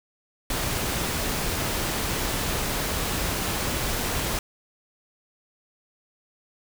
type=noise; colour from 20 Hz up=pink; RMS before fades=-27 dBFS; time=0.5-4.39 s; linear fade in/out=2 ms; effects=none